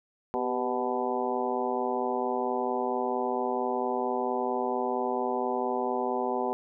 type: harmonic tone with a mistuned harmonic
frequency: 124.4 Hz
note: B2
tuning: 13 cents sharp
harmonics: 2 / 3 / 4 / 5 / 6 / 7 / 8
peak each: -35 / -32 / -34 / -37 / -33 / -34 / -37 dBFS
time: 0.34-6.53 s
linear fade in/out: 0 ms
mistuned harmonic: 3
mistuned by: +63 cents
effects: none